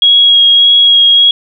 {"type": "tone with vibrato", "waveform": "sine", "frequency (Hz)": 3300, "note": "G#7", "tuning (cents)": -12, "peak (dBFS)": -3, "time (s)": [0.02, 1.31], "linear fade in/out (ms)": 2, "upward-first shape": "sine", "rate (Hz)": 1.7, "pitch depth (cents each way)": 12, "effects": []}